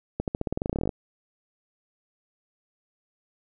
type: accelerating click train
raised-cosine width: 2 ms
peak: -13 dBFS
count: 18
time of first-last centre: 0.2-0.892 s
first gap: 78 ms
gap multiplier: 0.91
effects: none